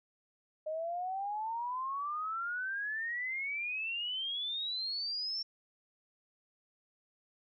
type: exponential sweep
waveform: sine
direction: up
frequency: 613 to 5470 Hz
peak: -34 dBFS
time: 0.66-5.43 s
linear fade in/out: 10 ms
effects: none